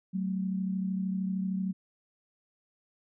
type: tone pair together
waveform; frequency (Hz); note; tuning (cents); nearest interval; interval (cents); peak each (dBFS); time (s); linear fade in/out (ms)
sine; 187.8 / 220.9; F#3 / A3; +26 / +7; minor third; 281; -29 / -37; 0.13-1.73; 20
effects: none